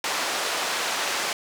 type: band-pass noise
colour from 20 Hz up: pink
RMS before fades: -27 dBFS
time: 0.04-1.33 s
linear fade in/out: 2 ms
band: 620 to 7500 Hz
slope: 12 dB/octave
effects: none